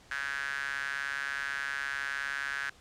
sawtooth tone with high-pass filter, 139.2 Hz, C#3, 8 cents sharp, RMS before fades -35 dBFS, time 0.11-2.7 s, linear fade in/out 5 ms, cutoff 1600 Hz, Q 8, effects pink hiss -58 dBFS RMS until 2.8 s + low-pass 8000 Hz 12 dB/octave

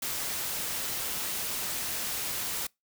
white noise, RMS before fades -33 dBFS, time 0.02-2.67 s, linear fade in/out 5 ms, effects noise-tail reverb RT60 0.2 s tail -26 dB re dry

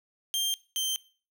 sawtooth tone pair in turn, 3179 / 3128 Hz, G7 / G7, +24 / -4 cents, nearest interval unison, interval 28 cents, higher first, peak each -23 / -24 dBFS, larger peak first, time 0.34-0.54 / 0.76-0.96 s, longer neither, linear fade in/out 0 ms, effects noise-tail reverb RT60 0.4 s tail -21 dB re dry

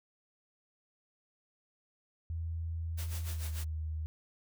sine tone with pitch glide, 82.3 to 78.45 Hz, E2 to D#2, -2 to +15 cents, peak -34 dBFS, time 2.3-4.06 s, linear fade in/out 0 ms, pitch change -83 cents, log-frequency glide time 3.25-3.5 s
white noise with tremolo, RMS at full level -44 dBFS, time 2.97-3.65 s, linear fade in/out 20 ms, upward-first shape sine, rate 6.8 Hz, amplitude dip 75%
effects none

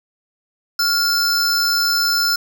square tone pair together, 1396.9 / 5274 Hz, F6 / E8, 0 / 0 cents, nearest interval octave + major seventh, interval 2300 cents, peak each -19 / -18 dBFS, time 0.79-2.36 s, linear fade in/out 5 ms, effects 7-bit

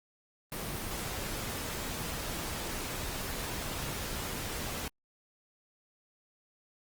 pink noise, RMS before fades -37 dBFS, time 0.52-4.88 s, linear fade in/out 2 ms, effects Opus 24 kbps

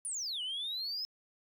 sine exponential two-way sweep, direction down then up, 10050 to 2900 to 5220 Hz, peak -33 dBFS, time 0.05-1.05 s, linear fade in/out 0 ms, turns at 0.42 s, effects tanh soft clip ceiling -33 dBFS

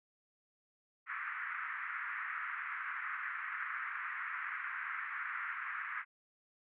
pink band-pass noise, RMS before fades -41 dBFS, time 1.06-6.05 s, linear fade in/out 50 ms, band 1200 to 2100 Hz, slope 48 dB/octave, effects none

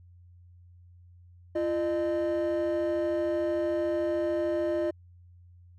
triangle tone pair together, 341.8 / 609 Hz, F4 / D#5, -37 / -37 cents, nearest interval minor seventh, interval 1000 cents, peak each -25 dBFS, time 1.55-4.91 s, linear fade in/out 10 ms, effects tanh soft clip ceiling -21 dBFS + added 88 Hz sine -51 dBFS peak until 5.78 s

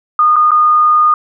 sine tone with dropouts, 1225 Hz, D#6, 27 cents flat, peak -6 dBFS, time 0.19-1.14 s, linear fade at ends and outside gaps 2 ms, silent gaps 0.359-0.364 / 0.508-0.516 s, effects none

